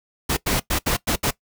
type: noise bursts at uneven times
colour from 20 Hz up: pink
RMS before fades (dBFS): -21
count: 6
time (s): 0.29-0.37 / 0.46-0.6 / 0.7-0.79 / 0.86-0.97 / 1.07-1.16 / 1.23-1.31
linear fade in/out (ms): 10
effects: noise-tail reverb RT60 0.1 s tail -19 dB re dry